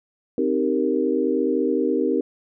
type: chord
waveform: sine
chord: C minor seventh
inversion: none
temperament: equal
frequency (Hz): 261.6 / 311.1 / 392 / 466.2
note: C4 / Eb4 / G4 / Bb4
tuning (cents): 0 / 0 / 0 / 0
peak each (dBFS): -24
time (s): 0.38-2.21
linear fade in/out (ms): 2
effects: none